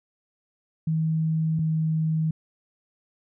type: tone pair in turn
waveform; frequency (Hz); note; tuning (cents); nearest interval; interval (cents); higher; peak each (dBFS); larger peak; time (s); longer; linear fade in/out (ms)
sine; 159.5 / 158.65; D#3 / D#3; +43 / +34; unison; 9; first; -21 / -21; neither; 0.87-1.59 / 1.59-2.31; neither; 5
effects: none